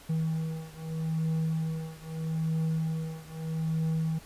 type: beating tone pair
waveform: triangle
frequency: 160 / 160.79 Hz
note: D#3 / E3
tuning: +49 / -43 cents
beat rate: 0.79 Hz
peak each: -29 / -30 dBFS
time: 0.09-4.19 s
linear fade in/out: 10 ms
effects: pink hiss -52 dBFS RMS until 4.25 s + resampled to 32000 Hz